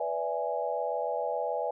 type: chord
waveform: sine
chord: E dominant seventh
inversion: second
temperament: equal with one note detuned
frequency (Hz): 493.9 / 580.9 / 659.3 / 830.6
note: B4 / D5 / E5 / G#5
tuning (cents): 0 / -19 / 0 / 0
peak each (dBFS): -34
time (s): 0-1.71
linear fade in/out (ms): 5
effects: none